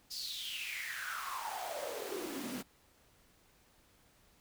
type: noise with high-pass filter sweep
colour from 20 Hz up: pink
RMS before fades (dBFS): -41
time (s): 0.1-2.63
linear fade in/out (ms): 20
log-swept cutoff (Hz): 5000 to 210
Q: 7.5
effects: pink hiss -67 dBFS RMS until 4.4 s